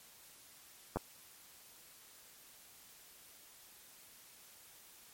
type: clicks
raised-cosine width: 1 ms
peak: -21 dBFS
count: 2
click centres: 0.96 / 0.97 s
effects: white hiss -59 dBFS RMS until 5.13 s + MP3 64 kbps